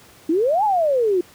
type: exponential two-way sweep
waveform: sine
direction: up then down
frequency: 302.2 to 880 to 343.1 Hz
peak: -15 dBFS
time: 0.29-1.21 s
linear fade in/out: 5 ms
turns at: 0.64 s
effects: pink hiss -48 dBFS RMS until 1.34 s + high-pass 80 Hz 12 dB/octave